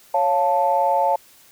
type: chord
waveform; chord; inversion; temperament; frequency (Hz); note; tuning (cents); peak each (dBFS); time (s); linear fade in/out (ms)
sine; Db augmented; none; equal; 554.4 / 698.5 / 880; Db5 / F5 / A5; 0 / 0 / 0; -21 / -21 / -18; 0.14-1.16; 5
effects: tanh soft clip ceiling -6 dBFS + white hiss -51 dBFS RMS until 1.51 s